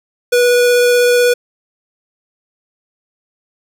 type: tone with vibrato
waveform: square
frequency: 487.8 Hz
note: B4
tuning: 21 cents flat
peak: -9 dBFS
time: 0.32-1.34 s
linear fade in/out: 10 ms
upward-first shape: triangle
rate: 16 Hz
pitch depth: 9 cents each way
effects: none